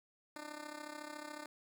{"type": "tone with amplitude modulation", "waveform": "10% pulse", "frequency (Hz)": 300, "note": "D4", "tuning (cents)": 37, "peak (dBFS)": -34, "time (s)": [0.36, 1.46], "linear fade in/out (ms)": 2, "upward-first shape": "sine", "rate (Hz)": 33.9, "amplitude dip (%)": 75, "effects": []}